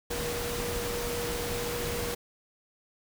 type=tone in noise; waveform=sine; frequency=477.9 Hz; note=A#4; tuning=43 cents sharp; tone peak=-34 dBFS; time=0.1-2.15 s; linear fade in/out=10 ms; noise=pink; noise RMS=-34 dBFS; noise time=0.1-2.15 s; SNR=-3 dB; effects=none